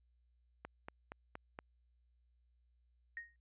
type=click train; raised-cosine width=0.5 ms; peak=-30 dBFS; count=5; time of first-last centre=0.65-1.589 s; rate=4.26 Hz
type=tone with exponential decay; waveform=sine; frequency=1864.7 Hz; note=A#6; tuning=in tune; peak=-39 dBFS; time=3.17-3.36 s; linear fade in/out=1 ms; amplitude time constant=41 ms
effects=added 60 Hz sine -70 dBFS peak until 3.4 s + resampled to 8000 Hz